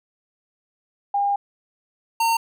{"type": "tone pair in turn", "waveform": ["sine", "square"], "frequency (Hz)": [806, 914.3], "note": ["G5", "A#5"], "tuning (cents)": [48, -34], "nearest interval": "major second", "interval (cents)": 218, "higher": "second", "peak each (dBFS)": -18, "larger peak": "neither", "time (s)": [[1.14, 1.36], [2.2, 2.37]], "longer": "first", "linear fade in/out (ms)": 5, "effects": []}